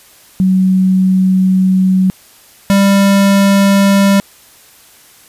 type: tone pair in turn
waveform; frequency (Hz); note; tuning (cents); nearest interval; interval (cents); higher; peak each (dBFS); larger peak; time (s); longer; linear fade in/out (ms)
sine / square; 187.3 / 197.77; F#3 / G3; +21 / +16; minor second; 95; second; -7; neither; 0.4-2.1 / 2.7-4.2; first; 0
effects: white hiss -43 dBFS RMS until 5.28 s + resampled to 32000 Hz